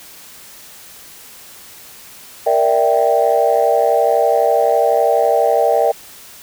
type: chord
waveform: sine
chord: E half-diminished seventh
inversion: second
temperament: equal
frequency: 466.2 / 587.3 / 659.3 / 784 Hz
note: Bb4 / D5 / E5 / G5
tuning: 0 / 0 / 0 / 0 cents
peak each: -16 dBFS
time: 2.46-5.92 s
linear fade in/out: 10 ms
effects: tanh soft clip ceiling -2 dBFS + white hiss -39 dBFS RMS until 6.42 s